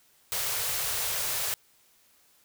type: band-stop noise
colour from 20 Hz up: white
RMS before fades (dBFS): -30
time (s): 0.32-1.54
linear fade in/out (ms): 0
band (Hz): 160 to 390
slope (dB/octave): 48
effects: white hiss -63 dBFS RMS until 2.44 s